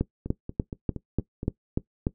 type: two click trains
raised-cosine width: 3 ms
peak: -20 / -11 dBFS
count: 6 / 8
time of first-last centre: 0.26-1.431 / 0.01-2.069 s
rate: 4.27 / 3.4 Hz
effects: noise-tail reverb RT60 0.1 s tail -18 dB re dry